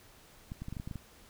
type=clicks; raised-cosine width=5 ms; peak=-27 dBFS; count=9; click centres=0.519 / 0.62 / 0.684 / 0.726 / 0.768 / 0.799 / 0.875 / 0.912 / 0.957 s; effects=pink hiss -58 dBFS RMS until 1.29 s